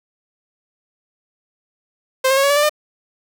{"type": "tone with pitch steps", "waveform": "sawtooth", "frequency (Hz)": [523.3, 535.8, 548.7, 561.8, 575.3, 589.1, 603.2], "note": ["C5", "C5", "C#5", "C#5", "D5", "D5", "D5"], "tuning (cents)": [0, 41, -18, 23, -36, 5, 46], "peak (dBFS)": -9, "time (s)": [2.24, 2.695], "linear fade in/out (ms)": 10, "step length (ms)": 65, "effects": []}